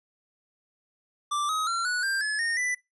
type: tone with pitch steps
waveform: square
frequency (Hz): 1174.7 / 1266.3 / 1365.1 / 1471.5 / 1586.3 / 1710 / 1843.3 / 1987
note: D6 / D#6 / F6 / F#6 / G6 / A6 / A#6 / B6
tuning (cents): 0 / +30 / -40 / -10 / +20 / -50 / -20 / +10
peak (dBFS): -26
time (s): 1.31-2.75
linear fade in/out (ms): 10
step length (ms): 180
effects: noise-tail reverb RT60 0.2 s tail -22 dB re dry + resampled to 24000 Hz